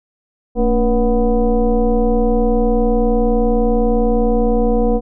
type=tone with frequency modulation; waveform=sine; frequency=226.1 Hz; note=A3; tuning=47 cents sharp; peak=-11 dBFS; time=0.55-5.01 s; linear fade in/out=50 ms; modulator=256 Hz; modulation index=1.5; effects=none